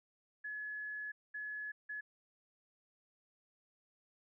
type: tone bursts at uneven times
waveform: sine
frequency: 1701 Hz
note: G#6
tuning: 41 cents sharp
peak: -40 dBFS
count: 3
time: 0.44-1.12 / 1.34-1.72 / 1.89-2.01 s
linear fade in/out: 10 ms
effects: none